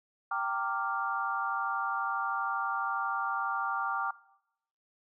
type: chord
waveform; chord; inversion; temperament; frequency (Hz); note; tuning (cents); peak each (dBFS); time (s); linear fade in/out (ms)
sine; G minor seventh; none; equal with one note detuned; 784 / 916.3 / 1174.7 / 1396.9; G5 / Bb5 / D6 / F6; 0 / -30 / 0 / 0; -36 / -37 / -33 / -35; 0.31-4.11; 5
effects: noise-tail reverb RT60 0.8 s tail -19 dB re dry